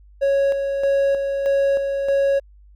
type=tone with tremolo; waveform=triangle; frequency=553 Hz; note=C#5; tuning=4 cents flat; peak=-13 dBFS; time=0.21-2.4 s; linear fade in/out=20 ms; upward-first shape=square; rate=1.6 Hz; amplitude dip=45%; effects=added 50 Hz sine -45 dBFS peak until 2.75 s